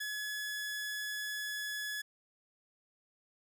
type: tone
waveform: sawtooth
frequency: 1699 Hz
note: G#6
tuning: 39 cents sharp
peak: -33 dBFS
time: 0-2.02 s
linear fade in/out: 10 ms
effects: none